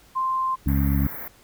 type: tone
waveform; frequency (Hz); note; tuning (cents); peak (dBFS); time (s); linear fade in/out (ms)
sine; 1046.5; C6; 0; -21; 0.15-0.56; 20
type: harmonic tone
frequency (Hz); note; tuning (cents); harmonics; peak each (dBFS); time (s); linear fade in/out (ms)
69.3; C#2; 0; 1 / 2 / 3 / 4; -21 / -24 / -26 / -27; 0.66-1.07; 5
type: band-stop noise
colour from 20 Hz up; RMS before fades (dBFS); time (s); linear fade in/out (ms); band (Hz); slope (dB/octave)
white; -35; 0.68-1.28; 2; 2200 to 12000; 96
effects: pink hiss -54 dBFS RMS until 1.43 s